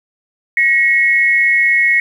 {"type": "tone pair together", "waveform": "sine", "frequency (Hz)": [1900, 2184], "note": ["A#6", "C#7"], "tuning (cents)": [33, -26], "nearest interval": "major second", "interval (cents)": 241, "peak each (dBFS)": -12, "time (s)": [0.57, 2], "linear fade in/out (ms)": 2, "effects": ["7-bit"]}